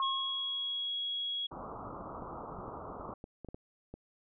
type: tone with exponential decay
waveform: sine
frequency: 1077 Hz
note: C6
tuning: 50 cents sharp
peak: -28 dBFS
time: 0-0.88 s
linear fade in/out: 1 ms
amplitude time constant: 190 ms
type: tone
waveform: sine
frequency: 3322 Hz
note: G#7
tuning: in tune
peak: -33 dBFS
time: 0.02-1.47 s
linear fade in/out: 10 ms
type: low-pass noise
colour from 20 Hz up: white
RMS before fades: -44 dBFS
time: 1.51-3.14 s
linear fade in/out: 5 ms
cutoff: 1300 Hz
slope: 96 dB/octave
type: clicks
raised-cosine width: 2 ms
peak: -31 dBFS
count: 10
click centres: 2.222 / 2.587 / 2.681 / 2.998 / 3.092 / 3.241 / 3.447 / 3.487 / 3.545 / 3.94 s
effects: none